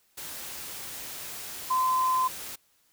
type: tone in noise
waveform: sine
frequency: 1029 Hz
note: C6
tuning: 29 cents flat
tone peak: -22 dBFS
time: 1.7-2.28 s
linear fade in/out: 10 ms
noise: white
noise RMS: -39 dBFS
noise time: 0.17-2.56 s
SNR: +14 dB
effects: white hiss -67 dBFS RMS until 2.92 s